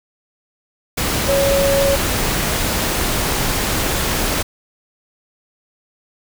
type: tone in noise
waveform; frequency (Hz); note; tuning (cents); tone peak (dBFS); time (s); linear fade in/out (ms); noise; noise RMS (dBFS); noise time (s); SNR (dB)
sine; 554.4; C#5; 0; -14; 1.28-1.96; 10; pink; -19; 0.97-4.43; +2
effects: none